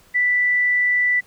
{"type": "tone", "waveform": "sine", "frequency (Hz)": 1975.5, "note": "B6", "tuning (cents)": 0, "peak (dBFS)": -15, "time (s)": [0.14, 1.21], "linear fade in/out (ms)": 20, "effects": ["pink hiss -53 dBFS RMS until 1.26 s"]}